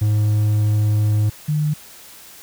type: tone pair in turn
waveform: triangle / sine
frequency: 106 / 150.82 Hz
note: G#2 / D3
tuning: +36 / +46 cents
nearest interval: tritone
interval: 610 cents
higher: second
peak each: -12 / -16 dBFS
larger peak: first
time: 0.01-1.3 / 1.48-1.74 s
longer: first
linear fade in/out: 10 ms
effects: white hiss -42 dBFS RMS until 2.42 s